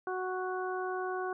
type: harmonic tone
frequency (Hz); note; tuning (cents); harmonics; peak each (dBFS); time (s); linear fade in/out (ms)
370; F#4; 0; 1 / 2 / 3 / 4; -35 / -38 / -40 / -41; 0.07-1.33; 2
effects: none